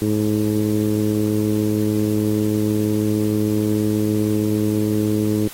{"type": "tone with low-pass filter", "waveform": "15% pulse", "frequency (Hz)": 106.4, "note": "G#2", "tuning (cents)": 42, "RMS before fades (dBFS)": -19, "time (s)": [0.02, 5.48], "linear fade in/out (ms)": 0, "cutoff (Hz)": 370, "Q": 2.1, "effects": ["white hiss -38 dBFS RMS until 5.53 s", "AAC 48 kbps"]}